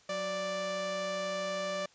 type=tone pair together; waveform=sawtooth; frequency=184.99 / 587.3 Hz; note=F#3 / D5; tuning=0 / 0 cents; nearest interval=octave + minor sixth; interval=2000 cents; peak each=-39 / -29 dBFS; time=0.09-1.86 s; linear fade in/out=5 ms; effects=white hiss -62 dBFS RMS until 1.94 s + resampled to 16000 Hz